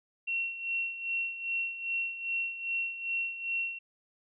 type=tone with tremolo; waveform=sine; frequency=2726 Hz; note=F7; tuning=43 cents flat; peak=-28 dBFS; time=0.27-3.79 s; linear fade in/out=10 ms; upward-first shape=sine; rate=2.5 Hz; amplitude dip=70%; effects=none